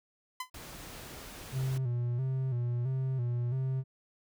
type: tone with exponential decay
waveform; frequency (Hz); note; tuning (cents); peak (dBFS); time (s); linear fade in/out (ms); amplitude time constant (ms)
sawtooth; 1016; B5; +49; -28; 0.4-0.5; 5; 21
type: noise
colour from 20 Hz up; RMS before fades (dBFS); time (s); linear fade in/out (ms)
pink; -46; 0.54-1.78; 5
type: tone with vibrato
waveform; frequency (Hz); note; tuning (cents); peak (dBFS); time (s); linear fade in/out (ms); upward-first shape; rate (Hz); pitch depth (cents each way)
triangle; 126.1; B2; +36; -27; 1.52-3.84; 50; square; 1.5; 76
effects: none